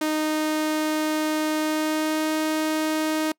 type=tone with pitch glide; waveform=sawtooth; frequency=309.1 to 312 Hz; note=D#4 to D#4; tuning=-11 to +5 cents; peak=-18 dBFS; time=0.01-3.32 s; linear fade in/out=5 ms; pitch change=+16 cents; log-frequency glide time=1.6-2.32 s; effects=noise-tail reverb RT60 0.1 s tail -25 dB re dry